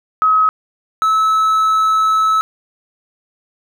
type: tone pair in turn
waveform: sine / triangle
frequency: 1276 / 1299.8 Hz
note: D#6 / E6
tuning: +43 / -25 cents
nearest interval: unison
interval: 32 cents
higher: second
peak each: -9 dBFS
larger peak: neither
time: 0.22-0.49 / 1.02-2.41 s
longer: second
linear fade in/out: 0 ms
effects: none